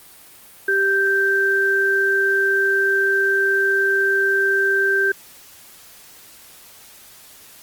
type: tone pair together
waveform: sine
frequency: 392 / 1566 Hz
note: G4 / G6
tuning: 0 / -2 cents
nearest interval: 2 octaves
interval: 2398 cents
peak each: -21 / -16 dBFS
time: 0.68-5.12 s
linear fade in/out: 5 ms
effects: white hiss -45 dBFS RMS until 7.62 s + Opus 32 kbps